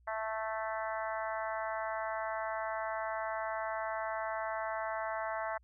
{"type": "harmonic tone", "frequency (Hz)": 220, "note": "A3", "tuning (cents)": 0, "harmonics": [3, 4, 5, 6, 7, 8, 9], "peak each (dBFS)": [-38, -40, -42, -44, -45, -46, -47], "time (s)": [0.07, 5.58], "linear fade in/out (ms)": 10, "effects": ["added 60 Hz sine -62 dBFS peak until 5.63 s"]}